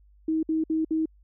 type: tone bursts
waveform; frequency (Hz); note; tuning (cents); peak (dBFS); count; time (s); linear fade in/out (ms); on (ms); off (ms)
sine; 317.9; D#4; +37; -22; 4; 0.28-1.057; 5; 150; 59
effects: added 50 Hz sine -54 dBFS peak until 1.23 s